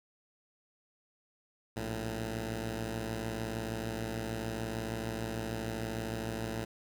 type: tone pair together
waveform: 10% pulse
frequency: 59.17 / 111.7 Hz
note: A#1 / A2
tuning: +27 / +27 cents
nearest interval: major seventh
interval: 1100 cents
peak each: -32 / -28 dBFS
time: 1.76-6.65 s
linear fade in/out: 10 ms
effects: none